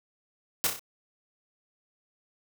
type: noise with echo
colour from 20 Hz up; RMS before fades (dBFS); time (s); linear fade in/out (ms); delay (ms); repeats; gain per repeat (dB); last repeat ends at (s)
white; -25; 0.64-0.67; 0; 31; 4; -5; 0.794
effects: none